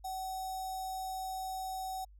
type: tone with notch filter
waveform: square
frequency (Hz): 757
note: F#5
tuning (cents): +39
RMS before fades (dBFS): -39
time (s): 0.04-2.05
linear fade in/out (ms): 10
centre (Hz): 2300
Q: 0.63
effects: added 50 Hz sine -54 dBFS peak until 2.19 s